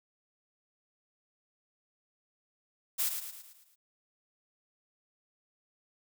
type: noise with echo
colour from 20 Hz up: blue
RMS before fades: -30 dBFS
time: 2.98-3.1 s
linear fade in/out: 20 ms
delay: 110 ms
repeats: 6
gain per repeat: -6 dB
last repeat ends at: 3.76 s
effects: none